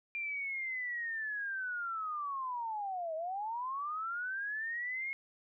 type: linear two-way sweep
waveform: sine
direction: down then up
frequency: 2389 to 623 to 2177 Hz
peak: -35 dBFS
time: 0.15-5.13 s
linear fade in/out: 0 ms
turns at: 3.15 s
effects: none